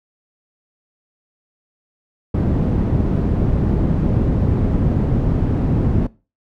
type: low-pass noise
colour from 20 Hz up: white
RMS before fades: -17 dBFS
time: 2.34-6.07 s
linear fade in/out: 5 ms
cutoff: 190 Hz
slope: 12 dB/octave
effects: noise-tail reverb RT60 0.3 s tail -20 dB re dry